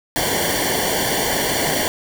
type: noise with comb filter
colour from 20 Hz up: pink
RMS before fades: -20 dBFS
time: 0.16-1.88 s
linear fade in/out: 0 ms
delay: 0.78 ms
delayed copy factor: -0.85
effects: none